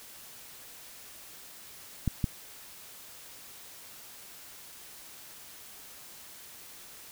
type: clicks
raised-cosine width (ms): 5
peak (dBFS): -14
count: 2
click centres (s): 2.077 / 2.242
effects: white hiss -49 dBFS RMS until 7.11 s